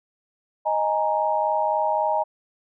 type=chord; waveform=sine; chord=D# suspended fourth; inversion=none; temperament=just; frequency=622.3 / 829.7 / 933.4 Hz; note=D#5 / G#5 / A#5; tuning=0 / -2 / +2 cents; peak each=-24 dBFS; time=0.65-2.24 s; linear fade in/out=20 ms; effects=none